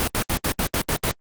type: noise bursts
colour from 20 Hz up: pink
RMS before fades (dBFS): -22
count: 8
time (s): 0-1.112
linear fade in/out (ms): 0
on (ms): 76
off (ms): 72
effects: Opus 24 kbps